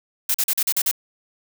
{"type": "noise bursts", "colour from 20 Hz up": "blue", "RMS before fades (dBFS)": -20, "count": 7, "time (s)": [0.29, 0.914], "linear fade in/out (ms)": 5, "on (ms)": 54, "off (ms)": 41, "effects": []}